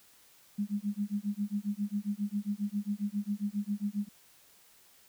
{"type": "tone with tremolo", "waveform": "sine", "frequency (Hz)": 204.9, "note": "G#3", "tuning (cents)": -23, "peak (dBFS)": -27, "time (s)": [0.58, 4.09], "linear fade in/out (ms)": 10, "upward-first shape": "sine", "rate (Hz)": 7.4, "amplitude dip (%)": 100, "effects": ["white hiss -61 dBFS RMS until 5.08 s"]}